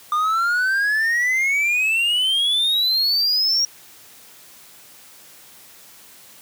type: exponential sweep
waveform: triangle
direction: up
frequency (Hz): 1200 to 5650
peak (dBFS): -15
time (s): 0.12-3.65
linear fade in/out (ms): 2
effects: white hiss -46 dBFS RMS until 6.41 s + high-pass 80 Hz 12 dB/octave